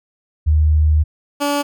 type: tone pair in turn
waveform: sine / 15% pulse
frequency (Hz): 76.8 / 287.6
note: D#2 / D4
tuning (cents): -22 / -36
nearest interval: octave + major seventh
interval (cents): 2286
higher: second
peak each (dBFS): -10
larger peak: neither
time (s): 0.46-1.04 / 1.4-1.63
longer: first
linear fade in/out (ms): 20
effects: none